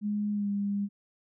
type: tone with pitch glide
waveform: sine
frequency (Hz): 207.7 to 201.7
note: G#3 to G3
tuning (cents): 0 to +50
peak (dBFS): -27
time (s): 0.01-0.89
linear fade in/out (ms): 50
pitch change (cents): -50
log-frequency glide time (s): 0.32-0.49
effects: none